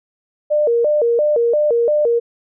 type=tone with vibrato; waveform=sine; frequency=530 Hz; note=C5; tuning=22 cents sharp; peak=-12 dBFS; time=0.5-2.2 s; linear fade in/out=20 ms; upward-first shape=square; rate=2.9 Hz; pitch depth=210 cents each way; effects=none